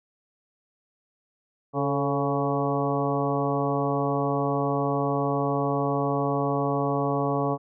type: harmonic tone with a mistuned harmonic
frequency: 140 Hz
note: C#3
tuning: 18 cents sharp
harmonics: 1 / 2 / 3 / 4 / 5 / 6 / 7 / 8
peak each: -29 / -29 / -29 / -31 / -31 / -34 / -36 / -32 dBFS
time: 1.73-7.58 s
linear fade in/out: 50 ms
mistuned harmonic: 3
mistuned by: +52 cents
effects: none